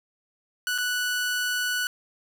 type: tone with dropouts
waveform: sawtooth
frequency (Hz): 1480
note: F#6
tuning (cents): 0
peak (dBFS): -21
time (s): 0.67-1.87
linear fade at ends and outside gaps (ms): 1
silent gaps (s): 0.779-0.784
effects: none